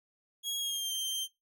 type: tone with pitch glide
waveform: sawtooth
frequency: 3305 to 3147 Hz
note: G#7 to G7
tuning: -9 to +6 cents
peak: -29 dBFS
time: 0.43-1.28 s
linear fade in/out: 50 ms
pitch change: -85 cents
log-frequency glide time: 0.58-0.93 s
effects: noise-tail reverb RT60 0.2 s tail -18 dB re dry